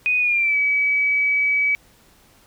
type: tone with pitch glide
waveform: sine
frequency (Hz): 2489 to 2282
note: D#7 to C#7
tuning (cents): 0 to +50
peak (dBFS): -16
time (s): 0.06-1.75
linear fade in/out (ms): 0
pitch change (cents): -150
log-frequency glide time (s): 0.19-0.57
effects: pink hiss -54 dBFS RMS until 2.46 s